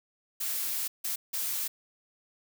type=noise bursts at uneven times; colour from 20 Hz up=blue; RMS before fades=-32 dBFS; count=3; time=0.4-0.88 / 1.04-1.16 / 1.33-1.68 s; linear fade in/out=10 ms; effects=none